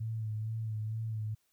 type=tone with vibrato; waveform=sine; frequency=110 Hz; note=A2; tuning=in tune; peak=-33 dBFS; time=0-1.35 s; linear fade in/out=10 ms; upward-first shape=sine; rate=2.2 Hz; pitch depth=38 cents each way; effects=white hiss -75 dBFS RMS until 1.52 s